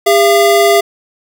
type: tone pair together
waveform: square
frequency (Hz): 403.4 / 679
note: G4 / F5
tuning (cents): +50 / -49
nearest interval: major sixth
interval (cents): 901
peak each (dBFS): -10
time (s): 0.06-0.81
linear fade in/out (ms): 10
effects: none